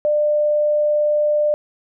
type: tone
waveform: sine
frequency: 597 Hz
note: D5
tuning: 28 cents sharp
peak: -14 dBFS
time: 0.05-1.54 s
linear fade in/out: 0 ms
effects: none